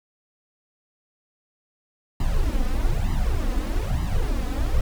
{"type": "noise with flanger", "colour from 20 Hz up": "brown", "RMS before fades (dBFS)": -22, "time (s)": [2.2, 4.81], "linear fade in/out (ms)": 2, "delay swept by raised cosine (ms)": [1, 4], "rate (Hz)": 1.1, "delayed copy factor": 0.9, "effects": []}